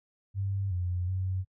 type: tone with pitch steps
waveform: sine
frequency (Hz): 98.1 / 89.5 / 93.6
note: G2 / F2 / F#2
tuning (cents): +2 / +43 / +20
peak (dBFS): -28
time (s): 0.34-1.45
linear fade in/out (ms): 50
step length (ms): 370
effects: noise-tail reverb RT60 0.1 s tail -25 dB re dry